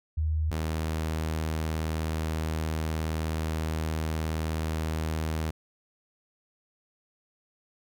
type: tone pair in turn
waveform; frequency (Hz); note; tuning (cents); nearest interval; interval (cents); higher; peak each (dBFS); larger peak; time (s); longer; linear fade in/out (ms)
sine / sawtooth; 78.2 / 79.2; D#2 / D#2; +9 / +31; unison; 22; second; -24; neither; 0.17-0.51 / 0.51-5.51; second; 10
effects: none